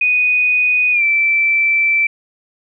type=tone with pitch glide; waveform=sine; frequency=2484 to 2331 Hz; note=D#7 to D7; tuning=-3 to -14 cents; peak=-11 dBFS; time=0.01-2.07 s; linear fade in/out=5 ms; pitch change=-111 cents; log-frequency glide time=0.92-1.03 s; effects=none